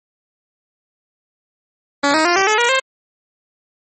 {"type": "tone with pitch steps", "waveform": "10% pulse", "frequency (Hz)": [283.5, 314.6, 349, 387.3, 429.7, 476.8, 529], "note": ["C#4", "D#4", "F4", "G4", "A4", "A#4", "C5"], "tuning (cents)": [39, 19, -1, -21, -41, 39, 19], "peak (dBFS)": -4, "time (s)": [2.03, 2.8], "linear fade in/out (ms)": 10, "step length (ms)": 110, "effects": ["MP3 32 kbps"]}